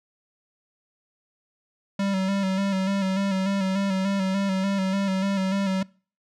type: tone with vibrato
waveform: square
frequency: 193.5 Hz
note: G3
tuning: 22 cents flat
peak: -23 dBFS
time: 1.99-5.83 s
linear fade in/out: 5 ms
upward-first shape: square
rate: 3.4 Hz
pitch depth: 36 cents each way
effects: noise-tail reverb RT60 0.4 s tail -24 dB re dry + low-pass 6000 Hz 12 dB/octave